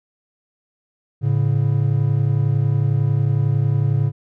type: tone pair together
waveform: triangle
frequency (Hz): 110 / 141.01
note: A2 / C#3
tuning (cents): 0 / +30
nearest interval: major third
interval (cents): 430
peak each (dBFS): -16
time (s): 1.21-4.12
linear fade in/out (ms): 50
effects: none